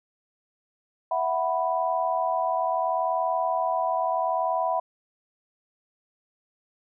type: chord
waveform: sine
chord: E suspended second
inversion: none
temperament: equal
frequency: 659.3 / 740 / 987.8 Hz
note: E5 / F#5 / B5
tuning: 0 / 0 / 0 cents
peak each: -27 dBFS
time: 1.11-4.8 s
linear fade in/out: 5 ms
effects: none